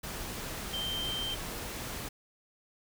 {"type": "tone in noise", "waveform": "sine", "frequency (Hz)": 3136, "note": "G7", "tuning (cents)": 0, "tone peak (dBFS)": -33, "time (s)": [0.73, 1.35], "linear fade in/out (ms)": 10, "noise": "pink", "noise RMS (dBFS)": -39, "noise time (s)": [0.03, 2.09], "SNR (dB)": 3, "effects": []}